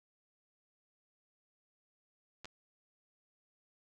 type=clicks; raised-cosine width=0.2 ms; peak=-29 dBFS; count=2; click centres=2.446 / 2.455 s; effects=none